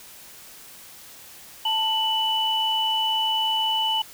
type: tone pair together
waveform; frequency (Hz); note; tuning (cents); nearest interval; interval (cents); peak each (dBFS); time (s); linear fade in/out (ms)
sine; 884 / 2973; A5 / F#7; +8 / +8; octave + major sixth; 2100; -25 / -22; 1.65-4.02; 5
effects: white hiss -45 dBFS RMS until 4.13 s

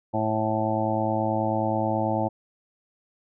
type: harmonic tone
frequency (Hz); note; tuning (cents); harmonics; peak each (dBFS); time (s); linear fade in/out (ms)
109.3; A2; -11; 1 / 2 / 3 / 5 / 6 / 7 / 8; -30 / -30 / -30 / -30 / -30 / -30 / -30; 0.13-2.29; 20
effects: none

